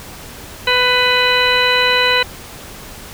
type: harmonic tone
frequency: 498.1 Hz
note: B4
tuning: 15 cents sharp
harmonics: 1 / 2 / 3 / 4 / 5 / 6 / 8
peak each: -19 / -19 / -19 / -19 / -19 / -19 / -19 dBFS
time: 0.67-2.23 s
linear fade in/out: 5 ms
effects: pink hiss -34 dBFS RMS until 3.13 s

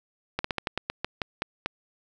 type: slowing click train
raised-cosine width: 0.3 ms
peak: -11 dBFS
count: 11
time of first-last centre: 0.39-1.66 s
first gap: 54 ms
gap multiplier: 1.18
effects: none

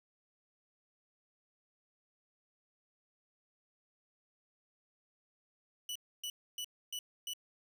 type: tone bursts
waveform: sawtooth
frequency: 2960 Hz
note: F#7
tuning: in tune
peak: -35 dBFS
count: 5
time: 5.89-7.335 s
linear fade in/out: 2 ms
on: 65 ms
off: 280 ms
effects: none

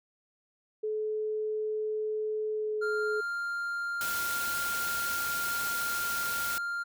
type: tone with pitch glide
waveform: sine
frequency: 430 to 426 Hz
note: A4 to G#4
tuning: -40 to +44 cents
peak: -29 dBFS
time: 0.83-3.21 s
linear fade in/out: 10 ms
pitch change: -16 cents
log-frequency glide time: 2.52-2.86 s
type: tone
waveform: triangle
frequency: 1396.9 Hz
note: F6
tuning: in tune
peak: -29 dBFS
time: 2.81-6.84 s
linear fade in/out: 20 ms
type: noise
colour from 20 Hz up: white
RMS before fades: -36 dBFS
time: 4.01-6.58 s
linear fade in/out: 0 ms
effects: none

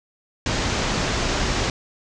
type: low-pass noise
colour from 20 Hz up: pink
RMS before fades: -23 dBFS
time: 0.46-1.7 s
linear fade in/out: 2 ms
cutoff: 7100 Hz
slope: 48 dB/octave
effects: none

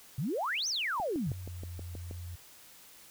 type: exponential two-way sweep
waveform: sine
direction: up then down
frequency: 116.54 to 6360 to 116.54 Hz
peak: -30 dBFS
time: 0.18-1.32 s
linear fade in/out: 5 ms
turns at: 0.68 s
type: click train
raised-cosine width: 2 ms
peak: -30 dBFS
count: 8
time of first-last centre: 1-2.111 s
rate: 6.3 Hz
type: tone with pitch glide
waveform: sine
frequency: 92.5 to 87.31 Hz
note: F#2 to F2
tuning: 0 to 0 cents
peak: -39 dBFS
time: 1.26-2.36 s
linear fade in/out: 10 ms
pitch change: -100 cents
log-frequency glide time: 1.38-1.61 s
effects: white hiss -55 dBFS RMS until 3.1 s

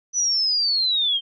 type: linear sweep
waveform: sine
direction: down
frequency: 6000 to 3125 Hz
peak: -18 dBFS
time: 0.13-1.21 s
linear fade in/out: 50 ms
effects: none

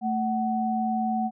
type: tone pair together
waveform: sine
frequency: 221.9 / 748 Hz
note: A3 / F#5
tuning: +15 / +19 cents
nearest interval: octave + major sixth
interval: 2104 cents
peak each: -26 dBFS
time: 0.01-1.31 s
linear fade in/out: 50 ms
effects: none

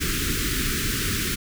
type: band-stop noise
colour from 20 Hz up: pink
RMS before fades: -25 dBFS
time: 0-1.36 s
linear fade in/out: 20 ms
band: 410 to 1300 Hz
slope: 48 dB/octave
effects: none

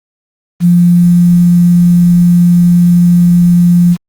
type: tone with quantisation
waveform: sine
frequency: 174.61 Hz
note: F3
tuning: in tune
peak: -3 dBFS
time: 0.6-3.97 s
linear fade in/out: 50 ms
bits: 5
effects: Opus 24 kbps

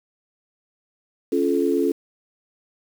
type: chord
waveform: sine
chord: Db augmented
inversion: none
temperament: just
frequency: 277.2 / 346.5 / 433.1 Hz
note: Db4 / F4 / A4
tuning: 0 / -14 / -27 cents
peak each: -22 dBFS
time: 1.32-1.92 s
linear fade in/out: 5 ms
effects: 7-bit

